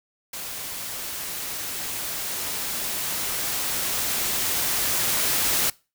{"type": "noise with level ramp", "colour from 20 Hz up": "white", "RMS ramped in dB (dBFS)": [-34, -22], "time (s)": [0.33, 5.7], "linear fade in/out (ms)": 5, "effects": ["noise-tail reverb RT60 0.3 s tail -23 dB re dry"]}